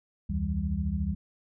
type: tone cluster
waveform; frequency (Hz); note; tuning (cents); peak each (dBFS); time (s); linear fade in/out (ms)
sine; 70.2 / 83.9 / 162.3 / 196.8; C#2 / E2 / E3 / G3; +22 / +31 / -27 / +7; -31 / -32 / -35 / -32; 0.29-1.15; 10
effects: none